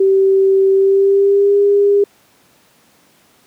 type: tone with pitch glide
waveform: sine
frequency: 386.7 to 404.1 Hz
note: G4 to G#4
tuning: -24 to -47 cents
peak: -8 dBFS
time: 0-2.04 s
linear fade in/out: 5 ms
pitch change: +77 cents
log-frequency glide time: 0.72-1.58 s
effects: pink hiss -52 dBFS RMS until 3.46 s + high-pass 150 Hz 12 dB/octave